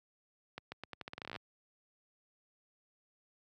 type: accelerating click train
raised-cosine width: 0.3 ms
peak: -26 dBFS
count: 17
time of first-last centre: 0.58-1.362 s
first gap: 140 ms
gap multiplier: 0.83
effects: high-pass 80 Hz 12 dB/octave